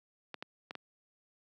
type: clicks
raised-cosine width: 0.3 ms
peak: -24 dBFS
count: 4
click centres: 0.343 / 0.425 / 0.709 / 0.753 s
effects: high-pass 200 Hz 12 dB/octave